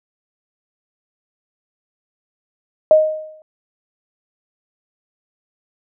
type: tone with exponential decay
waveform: sine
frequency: 622.3 Hz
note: D#5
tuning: in tune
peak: -4 dBFS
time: 2.91-3.42 s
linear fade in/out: 1 ms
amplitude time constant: 110 ms
effects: none